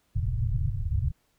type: low-pass noise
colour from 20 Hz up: white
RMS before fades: -27 dBFS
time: 0.15-1.12 s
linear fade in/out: 10 ms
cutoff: 140 Hz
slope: 96 dB/octave
effects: pink hiss -70 dBFS RMS until 1.38 s